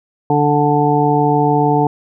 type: harmonic tone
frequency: 146.83 Hz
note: D3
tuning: in tune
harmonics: 1 / 2 / 3 / 5 / 6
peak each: -17 / -17 / -17 / -17 / -17 dBFS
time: 0.3-1.87 s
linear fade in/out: 2 ms
effects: none